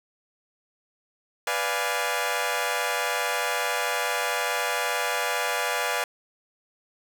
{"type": "chord", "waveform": "15% pulse", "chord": "B diminished seventh", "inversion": "none", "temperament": "equal", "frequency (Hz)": [493.9, 587.3, 698.5, 830.6], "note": ["B4", "D5", "F5", "Ab5"], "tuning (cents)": [0, 0, 0, 0], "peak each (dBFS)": -24, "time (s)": [1.47, 6.04], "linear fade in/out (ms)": 2, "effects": []}